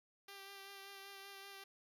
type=tone with vibrato; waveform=5% pulse; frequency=394.2 Hz; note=G4; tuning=10 cents sharp; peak=-40 dBFS; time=0.28-1.64 s; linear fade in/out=5 ms; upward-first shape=sine; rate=5.2 Hz; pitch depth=18 cents each way; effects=none